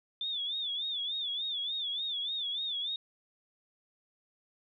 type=tone with vibrato; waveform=sine; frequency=3520 Hz; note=A7; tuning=in tune; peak=-32 dBFS; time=0.21-2.96 s; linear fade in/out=2 ms; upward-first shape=sine; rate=3.4 Hz; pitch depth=110 cents each way; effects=none